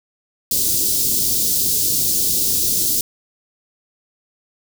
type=band-stop noise; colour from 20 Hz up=white; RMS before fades=-18 dBFS; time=0.51-3.01 s; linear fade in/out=2 ms; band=410 to 4300 Hz; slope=24 dB/octave; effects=none